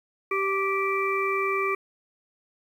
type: harmonic tone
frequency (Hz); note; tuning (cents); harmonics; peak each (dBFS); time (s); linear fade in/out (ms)
390; G4; -9; 1 / 3 / 5 / 6; -27 / -27 / -36 / -29; 0.31-1.75; 5
effects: 9-bit